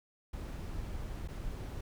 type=noise with dropouts; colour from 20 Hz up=brown; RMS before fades=-40 dBFS; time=0.33-1.81 s; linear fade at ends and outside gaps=5 ms; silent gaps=1.277-1.284 s; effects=none